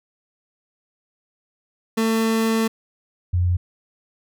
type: tone pair in turn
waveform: 30% pulse / sine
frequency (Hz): 224 / 88.89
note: A3 / F2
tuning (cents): +31 / +31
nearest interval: octave + major third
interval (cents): 1600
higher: first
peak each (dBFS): -15 / -16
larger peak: first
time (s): 1.97-2.68 / 3.33-3.57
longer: first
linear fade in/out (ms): 10
effects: none